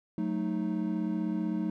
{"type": "chord", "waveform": "triangle", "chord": "D# diminished", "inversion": "first", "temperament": "equal with one note detuned", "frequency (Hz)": [184.25, 220, 311.1], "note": ["F#3", "A3", "D#4"], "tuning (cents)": [-7, 0, 0], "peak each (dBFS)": -31, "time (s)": [0.18, 1.7], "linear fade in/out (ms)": 2, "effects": []}